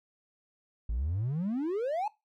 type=exponential sweep; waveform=triangle; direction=up; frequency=50.6 to 880 Hz; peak=-26 dBFS; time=0.89-2.08 s; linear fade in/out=5 ms; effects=noise-tail reverb RT60 0.2 s tail -20 dB re dry + tanh soft clip ceiling -23 dBFS